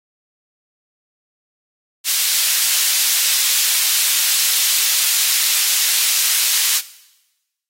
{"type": "high-pass noise", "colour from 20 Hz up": "pink", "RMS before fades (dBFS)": -17, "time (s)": [2.04, 6.82], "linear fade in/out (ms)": 50, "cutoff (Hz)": 3400, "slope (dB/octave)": 12, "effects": ["noise-tail reverb RT60 1.0 s tail -18 dB re dry", "AAC 48 kbps"]}